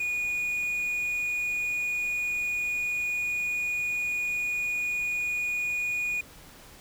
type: tone with quantisation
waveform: triangle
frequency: 2455 Hz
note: D#7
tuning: 24 cents flat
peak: -25 dBFS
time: 0-6.21 s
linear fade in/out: 5 ms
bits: 9
effects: pink hiss -50 dBFS RMS until 6.8 s